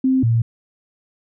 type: tone pair in turn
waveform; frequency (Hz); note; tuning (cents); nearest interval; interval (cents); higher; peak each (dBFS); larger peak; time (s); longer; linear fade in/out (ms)
sine; 261.6 / 115.39; C4 / A#2; 0 / -17; octave + major second; 1417; first; -13; neither; 0.04-0.23 / 0.23-0.42; neither; 5
effects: none